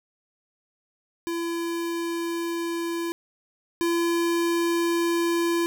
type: tone pair in turn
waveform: square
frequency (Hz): 337.7 / 339.5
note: E4 / F4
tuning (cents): +42 / -49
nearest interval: unison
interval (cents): 9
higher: second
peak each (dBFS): -27 / -22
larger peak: second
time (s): 1.27-3.12 / 3.81-5.66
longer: neither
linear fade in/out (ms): 0
effects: none